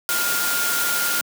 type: tone in noise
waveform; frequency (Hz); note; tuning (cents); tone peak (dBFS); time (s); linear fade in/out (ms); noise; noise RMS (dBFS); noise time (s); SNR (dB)
sine; 1411; F6; +17; -24; 0.09-1.21; 0; white; -23; 0.09-1.21; -4
effects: high-pass 200 Hz 12 dB/octave